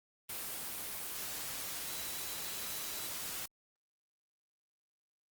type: tone in noise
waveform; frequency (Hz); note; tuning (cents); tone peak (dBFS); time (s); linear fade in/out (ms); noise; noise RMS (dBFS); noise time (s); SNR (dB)
sine; 3959; B7; +3; -51; 1.88-3.08; 5; white; -41; 0.29-3.46; -13
effects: Opus 24 kbps